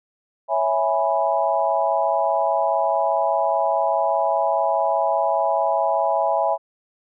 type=chord; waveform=sine; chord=C# minor seventh; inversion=none; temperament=equal; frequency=554.4 / 659.3 / 830.6 / 987.8 Hz; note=C#5 / E5 / G#5 / B5; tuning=0 / 0 / 0 / 0 cents; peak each=-25 / -21 / -22 / -25 dBFS; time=0.48-6.58 s; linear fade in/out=50 ms; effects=none